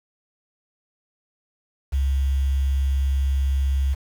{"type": "tone with quantisation", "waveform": "sine", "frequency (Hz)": 67.9, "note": "C#2", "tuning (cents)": -35, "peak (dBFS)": -18, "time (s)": [1.92, 3.95], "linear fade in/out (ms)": 20, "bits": 7, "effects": []}